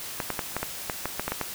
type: clicks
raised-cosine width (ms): 0.5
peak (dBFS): -12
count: 11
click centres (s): 0.202 / 0.303 / 0.392 / 0.566 / 0.63 / 0.898 / 1.056 / 1.196 / 1.28 / 1.32 / 1.413
effects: white hiss -37 dBFS RMS until 1.54 s